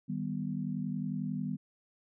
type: chord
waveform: sine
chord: Eb augmented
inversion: none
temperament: equal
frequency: 155.56 / 196 / 246.9 Hz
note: Eb3 / G3 / B3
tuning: 0 / 0 / 0 cents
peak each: -37 / -36 / -37 dBFS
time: 0.08-1.57 s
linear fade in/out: 20 ms
effects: none